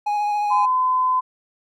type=tone with vibrato; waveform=triangle; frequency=830.6 Hz; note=G#5; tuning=in tune; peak=-17 dBFS; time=0.06-0.66 s; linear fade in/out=10 ms; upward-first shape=triangle; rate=14 Hz; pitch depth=19 cents each way
type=tone; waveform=sine; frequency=1019 Hz; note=C6; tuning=46 cents flat; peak=-16 dBFS; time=0.5-1.21 s; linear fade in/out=20 ms
effects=none